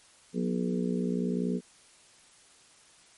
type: harmonic tone with a mistuned harmonic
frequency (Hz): 60.5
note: B1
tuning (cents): -35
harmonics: 3 / 4 / 5 / 6 / 7 / 8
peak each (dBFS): -30 / -31 / -43 / -40 / -35 / -41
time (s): 0.33-1.61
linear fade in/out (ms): 50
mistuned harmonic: 5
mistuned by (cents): +21
effects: white hiss -58 dBFS RMS until 3.17 s + MP3 48 kbps